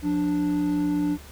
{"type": "tone pair together", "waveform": "triangle", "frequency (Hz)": [177.87, 293.7], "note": ["F3", "D4"], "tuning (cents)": [32, 0], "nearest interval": "major sixth", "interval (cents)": 868, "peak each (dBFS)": [-27, -20], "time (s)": [0.02, 1.18], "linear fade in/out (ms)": 50, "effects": ["added 72 Hz sine -43 dBFS peak until 1.31 s", "pink hiss -47 dBFS RMS until 1.31 s"]}